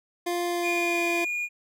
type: tone with pitch glide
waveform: 25% pulse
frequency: 349.2 to 342.6 Hz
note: F4 to F4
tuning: 0 to -33 cents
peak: -22 dBFS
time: 0.26-1.25 s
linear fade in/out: 10 ms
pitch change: -33 cents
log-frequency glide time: 0.46-1.03 s
type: tone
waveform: triangle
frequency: 2434 Hz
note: D#7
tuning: 39 cents flat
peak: -25 dBFS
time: 0.61-1.49 s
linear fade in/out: 50 ms
effects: none